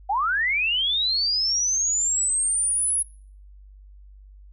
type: linear sweep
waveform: sine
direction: up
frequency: 740 to 10548 Hz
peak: -20 dBFS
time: 0.09-3.03 s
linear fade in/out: 10 ms
effects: noise-tail reverb RT60 0.5 s tail -24 dB re dry + added 49 Hz sine -44 dBFS peak until 4.52 s